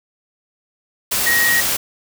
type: tone in noise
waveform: sine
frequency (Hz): 1887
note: A#6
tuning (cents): +21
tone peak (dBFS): -14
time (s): 1.26-1.61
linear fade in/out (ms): 10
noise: white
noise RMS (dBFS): -19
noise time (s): 1.11-1.77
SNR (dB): +2
effects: none